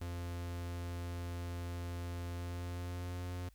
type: tone with pitch glide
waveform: 45% pulse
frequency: 87 to 89.08 Hz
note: F2 to F2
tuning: -6 to +35 cents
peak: -39 dBFS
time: 0.01-3.49 s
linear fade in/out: 5 ms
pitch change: +41 cents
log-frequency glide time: 2.27-3.23 s
effects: added 50 Hz sine -60 dBFS peak until 3.54 s + white hiss -73 dBFS RMS until 3.54 s